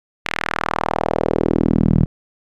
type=tone with band-pass filter sweep; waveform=sawtooth; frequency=40.09 Hz; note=E1; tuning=47 cents flat; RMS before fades=-18 dBFS; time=0.25-2.06 s; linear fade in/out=10 ms; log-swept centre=2300 to 150 Hz; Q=1.8; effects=none